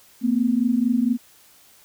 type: tone pair together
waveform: sine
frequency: 228.9 / 253.2 Hz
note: A#3 / B3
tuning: -31 / +43 cents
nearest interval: major second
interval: 174 cents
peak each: -20 dBFS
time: 0.21-1.18 s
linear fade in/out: 50 ms
effects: white hiss -53 dBFS RMS until 1.84 s